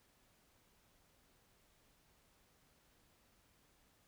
silence, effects pink hiss -72 dBFS RMS until 4.07 s

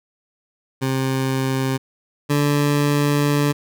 20% pulse tone pair in turn, 132.7 / 145.2 Hz, C3 / D3, +25 / -19 cents, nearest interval major second, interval 156 cents, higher second, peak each -14 / -11 dBFS, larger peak second, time 0.81-1.78 / 2.29-3.53 s, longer second, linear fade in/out 20 ms, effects none

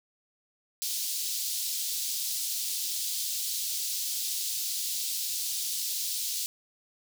pink high-pass noise, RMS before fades -32 dBFS, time 0.82-6.46 s, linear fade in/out 0 ms, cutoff 3900 Hz, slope 24 dB/octave, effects none

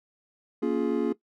triangle chord, Bb minor seventh, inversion none, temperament just, 233.1 / 279.7 / 349.6 / 419.5 Hz, Bb3 / Db4 / F4 / Ab4, 0 / +16 / +2 / +17 cents, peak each -27 dBFS, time 0.62-1.13 s, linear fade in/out 10 ms, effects noise-tail reverb RT60 0.1 s tail -17 dB re dry

